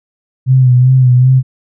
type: tone with vibrato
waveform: sine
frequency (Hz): 127.6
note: C3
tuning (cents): -43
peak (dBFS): -4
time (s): 0.46-1.43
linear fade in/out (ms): 50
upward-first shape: sine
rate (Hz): 2.6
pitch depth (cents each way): 47
effects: none